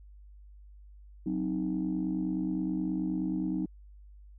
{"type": "chord", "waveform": "sine", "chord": "C diminished", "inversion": "second", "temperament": "equal", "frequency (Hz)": [185, 261.6, 311.1], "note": ["Gb3", "C4", "Eb4"], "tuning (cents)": [0, 0, 0], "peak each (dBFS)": [-32, -34, -31], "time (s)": [1.26, 3.66], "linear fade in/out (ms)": 5, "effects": ["tanh soft clip ceiling -22 dBFS", "added 50 Hz sine -49 dBFS peak until 4.38 s"]}